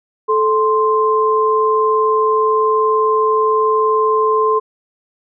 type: tone pair together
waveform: sine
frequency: 435.6 / 1046.5 Hz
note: A4 / C6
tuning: -17 / 0 cents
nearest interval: octave + minor third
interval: 1517 cents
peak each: -14 dBFS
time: 0.28-4.6 s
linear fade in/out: 20 ms
effects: none